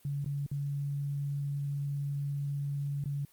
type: tone with dropouts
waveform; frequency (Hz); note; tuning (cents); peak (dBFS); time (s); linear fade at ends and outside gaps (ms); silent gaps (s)
sine; 142; C#3; +42; -31; 0.05-3.25; 2; 0.245-0.26 / 0.464-0.514 / 3.04-3.057
effects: white hiss -63 dBFS RMS until 3.32 s + Opus 32 kbps